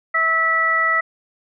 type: harmonic tone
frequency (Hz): 652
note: E5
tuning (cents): -19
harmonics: 1 / 2 / 3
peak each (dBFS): -28 / -19 / -17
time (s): 0.14-1.01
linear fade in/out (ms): 10
effects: none